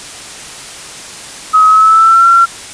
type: tone with pitch glide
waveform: sine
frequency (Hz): 1273 to 1364.4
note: D#6 to F6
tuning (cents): +39 to -41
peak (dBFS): -3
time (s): 1.53-2.46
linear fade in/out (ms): 20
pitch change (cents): +120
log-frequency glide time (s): 1.67-2.28
effects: white hiss -28 dBFS RMS until 2.73 s + resampled to 22050 Hz